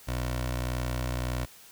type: tone with notch filter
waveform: 15% pulse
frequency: 61.74 Hz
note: B1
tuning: in tune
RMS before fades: -31 dBFS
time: 0.07-1.46 s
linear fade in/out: 20 ms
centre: 200 Hz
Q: 1.5
effects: white hiss -52 dBFS RMS until 1.71 s